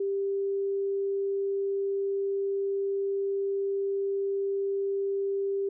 sine tone, 394.7 Hz, G4, 12 cents sharp, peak -26 dBFS, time 0-5.69 s, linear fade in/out 5 ms, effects none

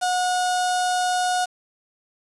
sawtooth tone with notch filter, 727 Hz, F#5, 31 cents flat, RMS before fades -22 dBFS, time 0.01-1.46 s, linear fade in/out 20 ms, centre 2200 Hz, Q 1.5, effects resampled to 24000 Hz + 7-bit

